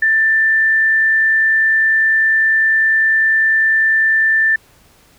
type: tone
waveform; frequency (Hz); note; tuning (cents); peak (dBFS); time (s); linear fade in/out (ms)
sine; 1775; A6; +15; -10; 0.02-4.56; 5
effects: pink hiss -50 dBFS RMS until 5.18 s